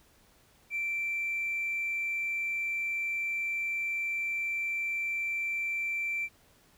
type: tone with hard clipping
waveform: sine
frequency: 2344 Hz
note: D7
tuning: 4 cents flat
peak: -30 dBFS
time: 0.7-6.29 s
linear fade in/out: 50 ms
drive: 1 dB
effects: pink hiss -63 dBFS RMS until 6.77 s